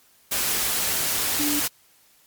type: tone in noise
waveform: sine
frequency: 293.7 Hz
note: D4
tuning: in tune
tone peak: -24 dBFS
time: 1.39-1.6 s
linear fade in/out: 10 ms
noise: white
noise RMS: -24 dBFS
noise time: 0.31-1.68 s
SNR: -3 dB
effects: white hiss -58 dBFS RMS until 2.26 s + MP3 96 kbps